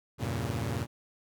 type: chord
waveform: sawtooth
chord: E diminished seventh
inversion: none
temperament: equal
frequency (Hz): 82.41 / 98 / 116.54 / 138.59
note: E2 / G2 / Bb2 / Db3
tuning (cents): 0 / 0 / 0 / 0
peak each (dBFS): -34 / -33 / -30 / -33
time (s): 0.18-0.87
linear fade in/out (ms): 50
effects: none